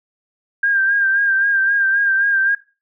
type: tone with vibrato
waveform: sine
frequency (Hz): 1596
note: G6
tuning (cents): +31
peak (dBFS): -13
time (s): 0.63-2.55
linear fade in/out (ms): 5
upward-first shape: sine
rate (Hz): 3.8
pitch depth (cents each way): 41
effects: noise-tail reverb RT60 0.3 s tail -17 dB re dry